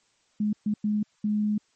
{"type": "tone bursts at uneven times", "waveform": "sine", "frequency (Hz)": 210.2, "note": "G#3", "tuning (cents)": 21, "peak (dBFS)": -22, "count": 4, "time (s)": [[0.4, 0.53], [0.66, 0.74], [0.84, 1.03], [1.24, 1.58]], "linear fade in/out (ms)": 5, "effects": ["white hiss -67 dBFS RMS until 1.75 s", "MP3 32 kbps"]}